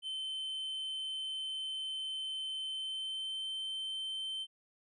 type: tone with pitch glide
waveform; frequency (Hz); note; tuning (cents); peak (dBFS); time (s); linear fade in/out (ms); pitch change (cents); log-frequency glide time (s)
triangle; 3078 to 3098; G7 to G7; -32 to -21; -35; 0.02-4.47; 50; +11; 2.67-3.48
effects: resampled to 24000 Hz